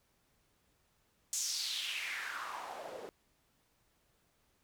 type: noise with band-pass filter sweep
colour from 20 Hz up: white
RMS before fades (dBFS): -40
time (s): 1.33-3.09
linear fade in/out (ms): 0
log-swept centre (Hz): 7100 to 420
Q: 3.7
effects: pink hiss -74 dBFS RMS until 4.63 s